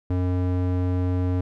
square tone with band-pass filter, 90.4 Hz, F#2, 40 cents flat, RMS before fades -23 dBFS, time 0.1-1.41 s, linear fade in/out 5 ms, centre 210 Hz, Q 0.65, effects none

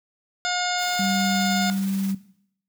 harmonic tone, 717 Hz, F5, 45 cents sharp, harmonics 1 / 2 / 3 / 4 / 5 / 6 / 7 / 9 / 10, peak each -28 / -26 / -33 / -38 / -30 / -35 / -33 / -40 / -34 dBFS, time 0.45-1.7 s, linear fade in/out 0 ms
white noise with tremolo, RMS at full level -38 dBFS, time 0.77-2.15 s, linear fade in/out 50 ms, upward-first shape sine, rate 19 Hz, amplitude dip 35%
sine tone, 194.5 Hz, G3, 13 cents flat, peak -23 dBFS, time 0.99-2.15 s, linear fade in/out 5 ms
effects noise-tail reverb RT60 0.7 s tail -17 dB re dry

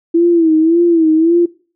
sine tone with vibrato, 329.6 Hz, E4, in tune, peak -7 dBFS, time 0.14-1.46 s, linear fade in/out 10 ms, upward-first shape sine, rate 1.8 Hz, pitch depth 85 cents each way, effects noise-tail reverb RT60 0.4 s tail -20 dB re dry

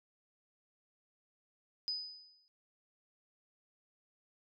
sine tone with exponential decay, 4991 Hz, D#8, 5 cents sharp, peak -32 dBFS, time 1.88-2.48 s, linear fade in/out 0 ms, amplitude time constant 130 ms, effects none

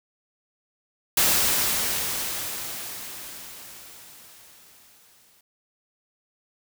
white noise with exponential decay, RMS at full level -19 dBFS, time 1.17-5.41 s, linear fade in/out 5 ms, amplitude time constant 920 ms, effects none

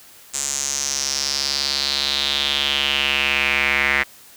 square tone with band-pass filter sweep, 69.8 Hz, C#2, 13 cents sharp, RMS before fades -21 dBFS, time 0.33-4.04 s, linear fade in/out 20 ms, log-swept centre 7400 to 2000 Hz, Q 4.8, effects white hiss -46 dBFS RMS until 4.36 s

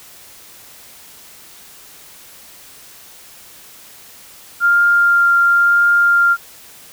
sine tone with vibrato, 1396.9 Hz, F6, in tune, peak -9 dBFS, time 4.6-6.37 s, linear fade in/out 50 ms, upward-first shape triangle, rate 0.97 Hz, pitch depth 9 cents each way, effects white hiss -41 dBFS RMS until 6.92 s

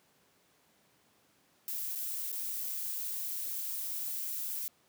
violet noise with dropouts, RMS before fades -37 dBFS, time 1.68-4.68 s, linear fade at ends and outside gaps 0 ms, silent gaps 1.951-1.957 / 2.317-2.327 s, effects pink hiss -68 dBFS RMS until 4.88 s + high-pass 150 Hz 12 dB/octave

